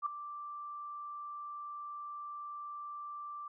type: tone with ADSR envelope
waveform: sine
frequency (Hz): 1174.7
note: D6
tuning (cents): 0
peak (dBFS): -28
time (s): 0.02-3.48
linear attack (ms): 42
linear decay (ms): 3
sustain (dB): -13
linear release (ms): 4
effects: none